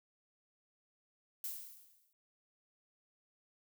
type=noise with exponential decay; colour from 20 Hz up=violet; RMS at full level=-39 dBFS; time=1.44-2.13 s; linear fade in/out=1 ms; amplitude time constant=150 ms; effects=none